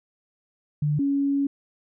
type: tone pair in turn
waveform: sine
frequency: 148.4 / 279.6 Hz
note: D3 / C#4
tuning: +18 / +15 cents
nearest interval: major seventh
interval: 1097 cents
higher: second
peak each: -20 dBFS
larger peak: neither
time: 0.82-0.99 / 0.99-1.47 s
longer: second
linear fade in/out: 5 ms
effects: none